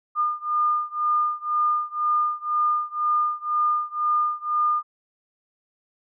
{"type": "beating tone pair", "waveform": "sine", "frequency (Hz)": [1211, 1213], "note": ["D#6", "D#6"], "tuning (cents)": [-47, -44], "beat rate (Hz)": 2, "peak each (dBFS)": [-23, -24], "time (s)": [0.15, 4.83], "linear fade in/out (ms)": 50, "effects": []}